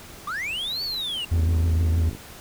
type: linear two-way sweep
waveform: triangle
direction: up then down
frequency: 1108.7 to 4570 to 2747 Hz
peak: -25 dBFS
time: 0.27-1.25 s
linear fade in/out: 5 ms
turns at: 0.83 s
type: tone with vibrato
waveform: triangle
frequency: 82.4 Hz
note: E2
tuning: in tune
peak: -16 dBFS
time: 1.31-2.1 s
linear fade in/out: 10 ms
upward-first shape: triangle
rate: 6.4 Hz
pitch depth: 51 cents each way
type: click train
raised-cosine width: 3 ms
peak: -23 dBFS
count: 44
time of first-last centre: 1.34-2.15 s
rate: 53.1 Hz
effects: pink hiss -43 dBFS RMS until 2.4 s